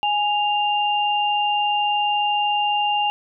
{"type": "tone pair together", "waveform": "sine", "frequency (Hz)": [829.6, 2794], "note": ["G#5", "F7"], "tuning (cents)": [-2, 0], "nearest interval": "octave + major sixth", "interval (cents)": 2102, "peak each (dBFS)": [-19, -23], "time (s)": [0.03, 3.1], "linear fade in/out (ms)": 0, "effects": []}